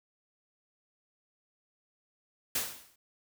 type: noise with exponential decay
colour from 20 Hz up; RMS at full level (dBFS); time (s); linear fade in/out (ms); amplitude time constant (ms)
white; -28; 2.55-2.96; 5; 87
effects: none